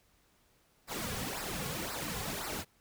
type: noise with flanger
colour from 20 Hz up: pink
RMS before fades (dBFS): -38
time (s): 0.87-2.65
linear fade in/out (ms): 50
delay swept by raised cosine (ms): 0.3 to 3.3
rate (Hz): 1.9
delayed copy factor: -0.7
effects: pink hiss -69 dBFS RMS until 2.8 s